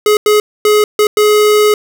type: tone bursts at uneven times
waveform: square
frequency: 421.5 Hz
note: G#4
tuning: 26 cents sharp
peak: -7 dBFS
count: 5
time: 0.06-0.17 / 0.26-0.4 / 0.65-0.84 / 0.99-1.07 / 1.17-1.74 s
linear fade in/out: 2 ms
effects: none